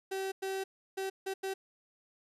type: tone bursts at uneven times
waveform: 35% pulse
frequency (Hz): 384.6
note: G4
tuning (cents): -33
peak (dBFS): -32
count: 5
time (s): 0.11-0.32 / 0.42-0.64 / 0.97-1.1 / 1.26-1.34 / 1.43-1.54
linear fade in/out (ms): 10
effects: resampled to 32000 Hz